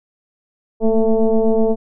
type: tone with frequency modulation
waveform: sine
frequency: 220 Hz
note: A3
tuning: in tune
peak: -11 dBFS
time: 0.8-1.76 s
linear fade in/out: 50 ms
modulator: 224 Hz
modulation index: 1.7
effects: none